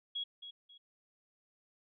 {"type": "tone with echo", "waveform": "sine", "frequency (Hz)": 3321, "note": "G#7", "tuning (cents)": -1, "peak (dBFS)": -35, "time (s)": [0.15, 0.24], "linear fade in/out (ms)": 10, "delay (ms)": 270, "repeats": 2, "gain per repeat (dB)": -10, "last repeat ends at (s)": 0.78, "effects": []}